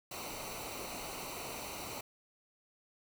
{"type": "noise with comb filter", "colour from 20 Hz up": "pink", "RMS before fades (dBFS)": -43, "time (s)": [0.11, 2.01], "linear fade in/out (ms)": 5, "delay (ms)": 0.59, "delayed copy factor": -0.7, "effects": []}